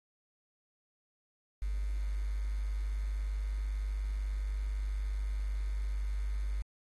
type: tone with quantisation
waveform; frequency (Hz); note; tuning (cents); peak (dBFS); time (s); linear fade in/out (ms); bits
sine; 50.1; G1; +38; -31; 1.62-6.62; 0; 9
effects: AAC 32 kbps